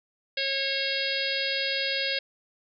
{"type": "harmonic tone", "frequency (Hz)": 545, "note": "C#5", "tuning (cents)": -29, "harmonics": [1, 3, 4, 5, 6, 7, 8, 9], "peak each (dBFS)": [-34, -34, -34, -34, -34, -34, -34, -34], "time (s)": [0.37, 2.19], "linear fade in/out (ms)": 5, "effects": []}